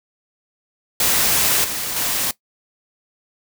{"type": "noise with level steps", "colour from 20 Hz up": "white", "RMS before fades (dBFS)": [-17, -25, -21], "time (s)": [1, 2.31], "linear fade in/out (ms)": 2, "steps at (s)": [1.64, 1.96], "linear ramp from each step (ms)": 5, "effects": ["noise-tail reverb RT60 0.1 s tail -18 dB re dry"]}